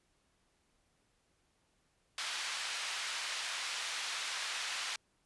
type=band-pass noise; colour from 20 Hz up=white; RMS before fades=-39 dBFS; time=2.18-4.96 s; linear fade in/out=2 ms; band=1100 to 4400 Hz; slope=12 dB/octave; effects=pink hiss -75 dBFS RMS until 5.25 s + resampled to 24000 Hz